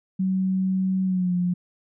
sine tone with pitch glide, 188.5 to 178.02 Hz, F#3 to F3, +32 to +33 cents, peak -20 dBFS, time 0.19-1.54 s, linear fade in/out 10 ms, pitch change -99 cents, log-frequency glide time 1.04-1.34 s, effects none

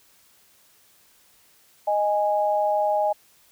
sine tone pair together, 620 / 827.6 Hz, D#5 / G#5, -6 / -6 cents, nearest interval perfect fourth, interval 500 cents, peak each -22 dBFS, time 1.87-3.13 s, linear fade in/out 10 ms, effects white hiss -58 dBFS RMS until 3.51 s

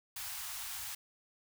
white band-stop noise, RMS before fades -42 dBFS, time 0.16-0.95 s, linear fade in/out 5 ms, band 120 to 730 Hz, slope 48 dB/octave, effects none

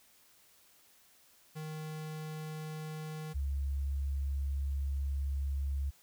square / sine tone pair in turn, 155.56 / 69.29 Hz, D#3 / C#2, 0 / 0 cents, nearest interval octave + major second, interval 1400 cents, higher first, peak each -40 / -31 dBFS, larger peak second, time 1.55-3.34 / 3.34-5.91 s, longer second, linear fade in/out 20 ms, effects white hiss -64 dBFS RMS until 6.02 s

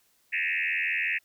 sine tone with frequency modulation, 2217 Hz, C#7, in tune, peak -25 dBFS, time 0.32-1.19 s, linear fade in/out 20 ms, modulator 85.4 Hz, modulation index 5.4, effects white hiss -67 dBFS RMS until 1.24 s

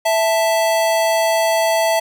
square tone pair together, 659.3 / 880.1 Hz, E5 / A5, 0 / 0 cents, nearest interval perfect fourth, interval 500 cents, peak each -16 / -20 dBFS, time 0.05-2 s, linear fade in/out 10 ms, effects none

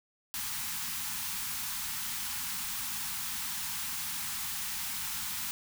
white band-stop noise, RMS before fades -36 dBFS, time 0.34-5.51 s, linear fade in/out 0 ms, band 260 to 790 Hz, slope 96 dB/octave, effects none

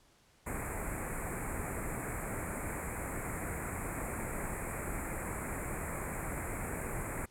pink band-stop noise, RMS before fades -38 dBFS, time 0.46-7.26 s, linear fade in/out 10 ms, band 2400 to 7300 Hz, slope 96 dB/octave, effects pink hiss -66 dBFS RMS until 7.3 s + low-pass 11000 Hz 12 dB/octave

